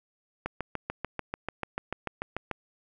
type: click train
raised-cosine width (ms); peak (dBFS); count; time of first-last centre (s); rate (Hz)
0.5; -16; 15; 0.46-2.513; 6.82
effects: none